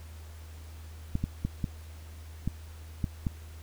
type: clicks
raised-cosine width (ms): 5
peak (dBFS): -16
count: 7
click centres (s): 1.154 / 1.24 / 1.45 / 1.642 / 2.476 / 3.042 / 3.268
effects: added 79 Hz sine -43 dBFS peak until 3.62 s + pink hiss -55 dBFS RMS until 3.62 s